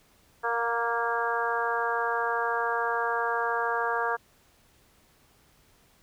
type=harmonic tone with a mistuned harmonic; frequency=233.1 Hz; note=A#3; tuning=in tune; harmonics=2 / 3 / 4 / 5 / 6 / 7; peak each=-32 / -33 / -31 / -32 / -34 / -32 dBFS; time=0.43-4.17 s; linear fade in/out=20 ms; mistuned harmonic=3; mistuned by=+16 cents; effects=pink hiss -62 dBFS RMS until 6.02 s